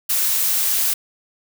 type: noise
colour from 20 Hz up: blue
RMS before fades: -19 dBFS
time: 0.09-0.94 s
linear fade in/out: 10 ms
effects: none